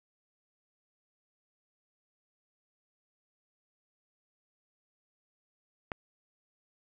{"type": "click", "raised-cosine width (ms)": 0.5, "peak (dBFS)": -19, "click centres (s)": 5.918, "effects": []}